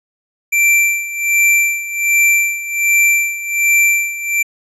square tone with tremolo, 2349 Hz, D7, in tune, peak -9 dBFS, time 0.52-4.43 s, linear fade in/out 10 ms, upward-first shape sine, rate 1.3 Hz, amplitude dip 80%, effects resampled to 32000 Hz

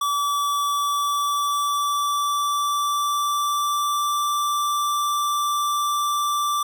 square tone with pitch glide, 1152 to 1172.1 Hz, D6 to D6, -34 to -4 cents, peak -21 dBFS, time 0.01-6.63 s, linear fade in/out 5 ms, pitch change +30 cents, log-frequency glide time 0.68-4.26 s, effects none

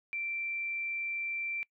sine tone, 2349 Hz, D7, in tune, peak -33 dBFS, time 0.13-1.63 s, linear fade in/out 0 ms, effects noise-tail reverb RT60 0.1 s tail -25 dB re dry

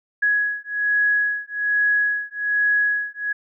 sine beating tone pair, 1672 / 1673.2 Hz, G#6 / G#6, +11 / +12 cents, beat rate 1.2 Hz, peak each -21 / -21 dBFS, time 0.22-3.33 s, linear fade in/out 10 ms, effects none

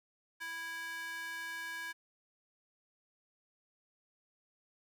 square tone with high-pass filter, 329.6 Hz, E4, in tune, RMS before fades -42 dBFS, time 0.4-1.93 s, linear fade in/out 20 ms, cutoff 1500 Hz, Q 3.6, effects none

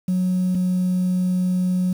sine tone pair in turn, 183.2 / 182.43 Hz, F#3 / F#3, -17 / -24 cents, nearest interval unison, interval 7 cents, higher first, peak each -16 dBFS, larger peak neither, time 0.08-0.55 / 0.55-1.93 s, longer second, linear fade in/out 5 ms, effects tanh soft clip ceiling -14 dBFS + 7-bit

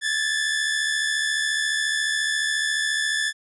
sawtooth tone pair together, 1678.7 / 1753 Hz, G#6 / A6, +18 / -7 cents, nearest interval minor second, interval 75 cents, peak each -25 / -19 dBFS, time 0.01-3.33 s, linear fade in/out 50 ms, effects resampled to 24000 Hz

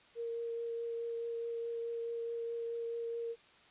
sine tone with vibrato, 464.8 Hz, A#4, 5 cents flat, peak -36 dBFS, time 0.15-3.36 s, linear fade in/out 50 ms, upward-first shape triangle, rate 4.7 Hz, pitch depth 11 cents each way, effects white hiss -62 dBFS RMS until 3.7 s + resampled to 8000 Hz

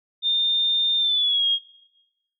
sine tone with pitch glide, 3620 to 3263 Hz, A7 to G#7, +48 to -31 cents, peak -18 dBFS, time 0.22-1.59 s, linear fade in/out 50 ms, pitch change -179 cents, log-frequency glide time 0.98-1.46 s, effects noise-tail reverb RT60 1.0 s tail -23 dB re dry

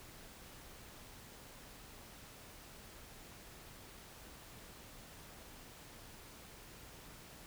silence, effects pink hiss -55 dBFS RMS until 7.46 s

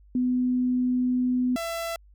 sine / sawtooth tone pair in turn, 250.7 / 669.3 Hz, B3 / E5, +26 / +26 cents, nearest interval octave + perfect fourth, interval 1700 cents, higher second, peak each -21 / -25 dBFS, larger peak first, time 0.15-1.56 / 1.56-1.96 s, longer first, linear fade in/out 2 ms, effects added 50 Hz sine -51 dBFS peak until 2.14 s

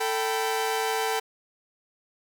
sawtooth tone cluster, 444.1 / 779 / 990 Hz, A4 / G5 / B5, +16 / -11 / +4 cents, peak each -24 / -25 / -29 dBFS, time 0-1.2 s, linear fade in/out 10 ms, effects none

